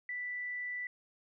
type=tone; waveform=sine; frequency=1975.5 Hz; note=B6; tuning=in tune; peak=-36 dBFS; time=0.09-0.87 s; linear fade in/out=2 ms; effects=none